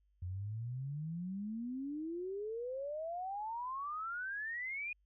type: exponential sweep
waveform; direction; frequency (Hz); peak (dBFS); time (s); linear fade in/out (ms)
sine; up; 86.9 to 2477; -38; 0.22-4.93; 5
effects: added 50 Hz sine -70 dBFS peak until 5.05 s